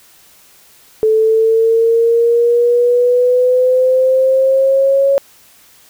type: exponential sweep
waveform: sine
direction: up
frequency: 435.8 to 554.4 Hz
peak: -8 dBFS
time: 1.03-5.18 s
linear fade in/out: 0 ms
effects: white hiss -46 dBFS RMS until 5.89 s